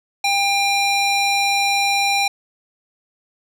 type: tone with band-pass filter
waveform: square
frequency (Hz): 798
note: G5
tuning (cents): +31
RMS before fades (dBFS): -18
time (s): 0.24-2.28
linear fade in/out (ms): 5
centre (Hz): 3600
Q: 0.76
effects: none